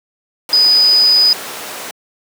sine tone in noise, 4978 Hz, D#8, in tune, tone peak -7 dBFS, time 0.53-1.33 s, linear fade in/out 2 ms, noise pink, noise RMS -25 dBFS, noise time 0.49-1.91 s, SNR +15 dB, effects high-pass 400 Hz 12 dB/octave

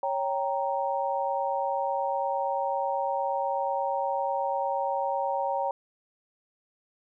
sine chord, G diminished, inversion second, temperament equal, 554.4 / 784 / 932.3 Hz, Db5 / G5 / Bb5, 0 / 0 / 0 cents, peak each -30 dBFS, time 0.03-5.71 s, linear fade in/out 2 ms, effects none

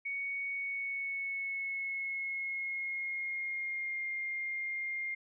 sine tone with pitch glide, 2230 to 2117 Hz, C#7 to C7, +10 to +20 cents, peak -34 dBFS, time 0.05-5.15 s, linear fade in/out 10 ms, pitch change -90 cents, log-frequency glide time 0.51-4.06 s, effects none

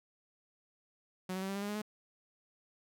sawtooth tone with pitch steps, 185 / 188.67 / 192.41 / 196.23 / 200.1 / 204.1 / 208.1 / 212.3 Hz, F#3 / F#3 / G3 / G3 / G3 / G#3 / G#3 / G#3, 0 / +34 / -32 / +2 / +36 / -30 / +4 / +38 cents, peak -32 dBFS, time 1.29-1.818 s, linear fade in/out 5 ms, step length 66 ms, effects none

